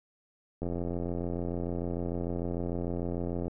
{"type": "click train", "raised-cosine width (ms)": 2, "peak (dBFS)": -21, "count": 249, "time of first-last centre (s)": [0.62, 3.48], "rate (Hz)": 86.7, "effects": []}